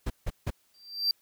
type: noise bursts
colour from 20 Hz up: brown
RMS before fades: -29 dBFS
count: 3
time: 0.06-0.506 s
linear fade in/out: 10 ms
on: 42 ms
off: 160 ms
type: tone with exponential growth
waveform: triangle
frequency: 4699 Hz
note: D8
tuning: in tune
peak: -19 dBFS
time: 0.74-1.11 s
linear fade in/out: 2 ms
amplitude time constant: 79 ms
effects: white hiss -68 dBFS RMS until 1.21 s